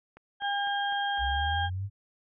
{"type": "click train", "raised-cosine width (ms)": 0.5, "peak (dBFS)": -34, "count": 5, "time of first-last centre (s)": [0.17, 1.175], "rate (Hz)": 3.98}
{"type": "harmonic tone", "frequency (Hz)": 806, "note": "G5", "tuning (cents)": 48, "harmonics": [1, 2, 4], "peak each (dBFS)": [-29, -32, -35], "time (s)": [0.4, 1.7], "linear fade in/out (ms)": 50}
{"type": "linear sweep", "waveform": "sine", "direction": "up", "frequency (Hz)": [61, 101.9], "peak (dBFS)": -30, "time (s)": [1.18, 1.9], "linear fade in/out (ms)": 50}
{"effects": []}